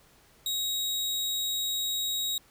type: tone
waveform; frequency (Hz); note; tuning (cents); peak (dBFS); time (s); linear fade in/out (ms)
sawtooth; 3800; A#7; +33; -25; 0.46-2.38; 2
effects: pink hiss -60 dBFS RMS until 2.5 s